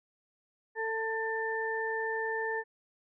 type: harmonic tone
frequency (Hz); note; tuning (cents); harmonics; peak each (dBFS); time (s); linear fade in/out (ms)
446.1; A4; +24; 1 / 2 / 4; -34 / -37 / -34; 0.75-2.64; 50
effects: none